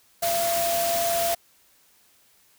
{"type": "tone in noise", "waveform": "sine", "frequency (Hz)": 682, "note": "F5", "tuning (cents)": -41, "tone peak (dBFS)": -23, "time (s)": [0.22, 1.35], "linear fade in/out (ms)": 10, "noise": "white", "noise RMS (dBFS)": -28, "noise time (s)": [0.22, 1.35], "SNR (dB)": 2, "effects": ["white hiss -60 dBFS RMS until 2.58 s"]}